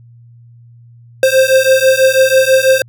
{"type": "beating tone pair", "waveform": "square", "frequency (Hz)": [523.3, 529.4], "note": ["C5", "C5"], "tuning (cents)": [0, 20], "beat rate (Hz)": 6.1, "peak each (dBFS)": -11, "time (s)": [1.23, 2.82], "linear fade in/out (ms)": 2, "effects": ["added 118 Hz sine -38 dBFS peak until 2.88 s"]}